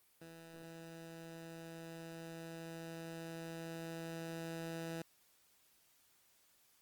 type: tone with level ramp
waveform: 15% pulse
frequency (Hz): 164.81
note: E3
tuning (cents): 0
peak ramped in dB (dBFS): -45 to -35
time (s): 0.21-5.02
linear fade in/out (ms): 2
effects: white hiss -71 dBFS RMS until 6.81 s + Opus 32 kbps